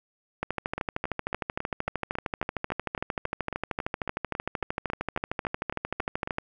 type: two click trains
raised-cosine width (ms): 0.5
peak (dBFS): -16 / -13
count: 21 / 79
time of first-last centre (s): 0.78-6.275 / 0.43-6.384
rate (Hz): 3.64 / 13.1
effects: none